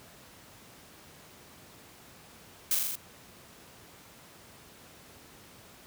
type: noise with echo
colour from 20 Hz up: blue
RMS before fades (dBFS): -26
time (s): 2.71-2.75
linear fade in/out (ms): 2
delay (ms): 41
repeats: 5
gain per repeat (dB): -2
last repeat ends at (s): 2.955
effects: pink hiss -53 dBFS RMS until 5.86 s + high-pass 80 Hz 12 dB/octave